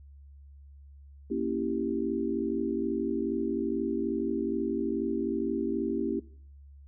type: chord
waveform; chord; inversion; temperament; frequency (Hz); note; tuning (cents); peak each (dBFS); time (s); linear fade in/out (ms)
sine; A# diminished seventh; none; equal; 233.1 / 277.2 / 329.6 / 392; A#3 / C#4 / E4 / G4; 0 / 0 / 0 / 0; -33; 1.3-6.2; 10
effects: noise-tail reverb RT60 0.5 s tail -19 dB re dry + added 70 Hz sine -48 dBFS peak until 6.87 s